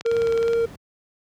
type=click train; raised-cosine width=0.2 ms; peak=-16 dBFS; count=11; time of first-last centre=0.01-0.534 s; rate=19.1 Hz
type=tone with vibrato; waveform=triangle; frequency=461.2 Hz; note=A#4; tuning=19 cents flat; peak=-16 dBFS; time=0.05-0.66 s; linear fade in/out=10 ms; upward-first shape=sine; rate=2.6 Hz; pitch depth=10 cents each way
type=noise; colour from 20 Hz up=brown; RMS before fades=-35 dBFS; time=0.11-0.76 s; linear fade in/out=5 ms
effects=high-pass 100 Hz 12 dB/octave